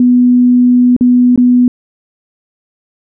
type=tone with dropouts; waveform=sine; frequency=246.9 Hz; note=B3; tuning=in tune; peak=-4 dBFS; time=0-1.68 s; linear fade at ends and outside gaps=2 ms; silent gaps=0.965-1.009 / 1.36-1.376 s; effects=none